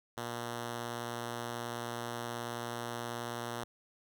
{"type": "tone", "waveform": "5% pulse", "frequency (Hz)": 118.7, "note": "A#2", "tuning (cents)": 32, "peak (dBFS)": -26, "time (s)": [0.17, 3.64], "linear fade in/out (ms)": 5, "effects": []}